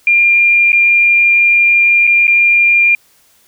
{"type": "tone with dropouts", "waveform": "sine", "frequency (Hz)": 2398, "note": "D7", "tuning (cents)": 36, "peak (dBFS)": -6, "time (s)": [0.07, 2.95], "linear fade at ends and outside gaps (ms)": 2, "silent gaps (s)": [[0.72, 0.729], [2.07, 2.074], [2.27, 2.278]], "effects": ["white hiss -51 dBFS RMS until 3.47 s"]}